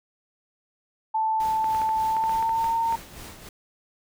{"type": "tone with pitch glide", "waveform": "sine", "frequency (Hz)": [880, 913.1], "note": ["A5", "A#5"], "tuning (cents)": [0, -36], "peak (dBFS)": -21, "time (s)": [1.14, 2.96], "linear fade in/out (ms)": 10, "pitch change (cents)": 64, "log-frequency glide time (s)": [2.02, 2.74]}
{"type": "noise with tremolo", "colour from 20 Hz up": "pink", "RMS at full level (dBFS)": -40, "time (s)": [1.4, 3.49], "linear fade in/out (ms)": 2, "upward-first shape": "sine", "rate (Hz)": 3.4, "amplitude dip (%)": 55}
{"type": "clicks", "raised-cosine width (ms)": 0.5, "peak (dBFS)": -21, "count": 11, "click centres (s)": [1.643, 1.748, 1.817, 1.891, 2.167, 2.239, 2.295, 2.426, 2.493, 2.643, 2.925]}
{"effects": []}